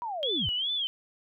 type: linear sweep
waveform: sine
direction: down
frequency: 987.8 to 61.74 Hz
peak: -31 dBFS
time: 0.02-0.49 s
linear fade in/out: 0 ms
type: tone with vibrato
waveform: sine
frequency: 3200 Hz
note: G7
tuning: 35 cents sharp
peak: -27 dBFS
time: 0.23-0.87 s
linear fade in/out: 0 ms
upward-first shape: sine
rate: 2.5 Hz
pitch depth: 160 cents each way
effects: none